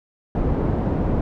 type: low-pass noise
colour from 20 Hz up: pink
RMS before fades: -21 dBFS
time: 0.35-1.21 s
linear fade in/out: 2 ms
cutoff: 560 Hz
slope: 12 dB/octave
effects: none